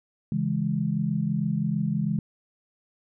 sine chord, C# minor, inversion none, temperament equal, 138.59 / 164.81 / 207.7 Hz, C#3 / E3 / G#3, 0 / 0 / 0 cents, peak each -29 / -27 / -27 dBFS, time 0.32-2.19 s, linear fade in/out 2 ms, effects none

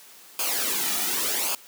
white noise with flanger, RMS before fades -26 dBFS, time 0.39-1.55 s, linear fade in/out 2 ms, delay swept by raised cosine 0.52 to 1.92 ms, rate 0.88 Hz, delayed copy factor -0.7, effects white hiss -49 dBFS RMS until 1.67 s + high-pass 200 Hz 12 dB/octave

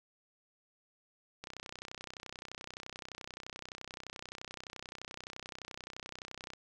click train, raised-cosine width 0.2 ms, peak -26 dBFS, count 162, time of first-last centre 1.44-6.535 s, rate 31.6 Hz, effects none

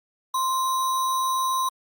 sine tone with sample-and-hold, 1046.5 Hz, C6, in tune, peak -21 dBFS, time 0.34-1.69 s, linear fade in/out 5 ms, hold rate 4900 Hz, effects Opus 48 kbps

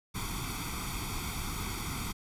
pink noise with comb filter, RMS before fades -36 dBFS, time 0.14-2.13 s, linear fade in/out 20 ms, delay 0.87 ms, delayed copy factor +0.85, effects resampled to 32000 Hz

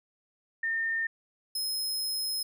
sine / sawtooth tone pair in turn, 1816 / 5136 Hz, A#6 / E8, -46 / -46 cents, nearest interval octave + tritone, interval 1800 cents, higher second, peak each -27 dBFS, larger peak neither, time 0.63-1.07 / 1.55-2.43 s, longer second, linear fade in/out 5 ms, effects none

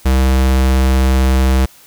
square tone, 65.41 Hz, C2, in tune, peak -10 dBFS, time 0.05-1.66 s, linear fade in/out 10 ms, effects white hiss -44 dBFS RMS until 1.86 s

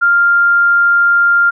sine tone, 1396.9 Hz, F6, in tune, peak -7 dBFS, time 0.01-1.51 s, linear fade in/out 20 ms, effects none

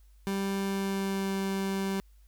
30% pulse tone with pitch glide, 196 to 194.2 Hz, G3 to G3, 0 to -16 cents, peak -26 dBFS, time 0.27-2 s, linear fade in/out 0 ms, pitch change -16 cents, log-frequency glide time 0.62-1.35 s, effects added 50 Hz sine -54 dBFS peak until 2.27 s + white hiss -71 dBFS RMS until 2.27 s

